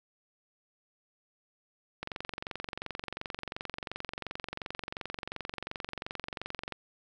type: click train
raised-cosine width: 0.3 ms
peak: -20 dBFS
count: 108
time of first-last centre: 2.03-6.723 s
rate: 22.8 Hz
effects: none